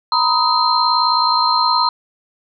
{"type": "tone cluster", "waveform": "sine", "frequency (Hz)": [943, 1002, 1259, 4152], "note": ["A#5", "B5", "D#6", "C8"], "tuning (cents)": [20, 25, 20, -14], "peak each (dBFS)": -18, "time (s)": [0.12, 1.89], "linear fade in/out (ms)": 2, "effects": []}